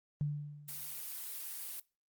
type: tone with exponential decay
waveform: sine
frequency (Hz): 146.83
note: D3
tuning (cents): 0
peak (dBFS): -29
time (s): 0.21-1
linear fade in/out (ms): 0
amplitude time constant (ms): 170
type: noise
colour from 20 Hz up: blue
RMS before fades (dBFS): -43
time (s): 0.68-1.8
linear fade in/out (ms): 5
effects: noise-tail reverb RT60 0.3 s tail -24 dB re dry + Opus 32 kbps